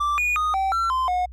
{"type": "tone with pitch steps", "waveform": "triangle", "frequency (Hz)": [1172, 2452, 1239, 772, 1351, 1035, 725], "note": ["D6", "D#7", "D#6", "G5", "E6", "C6", "F#5"], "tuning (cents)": [-4, -26, -8, -27, 42, -19, -35], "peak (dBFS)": -18, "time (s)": [0, 1.26], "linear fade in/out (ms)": 10, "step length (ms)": 180, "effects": ["added 62 Hz sine -37 dBFS peak until 1.32 s"]}